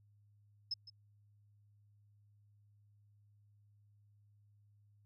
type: tone with echo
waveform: sine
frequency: 5180 Hz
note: E8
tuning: 31 cents flat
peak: -35 dBFS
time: 0.71-0.74 s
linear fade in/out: 5 ms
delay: 160 ms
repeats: 1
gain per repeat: -15 dB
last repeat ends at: 0.9 s
effects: added 103 Hz sine -65 dBFS peak until 5.05 s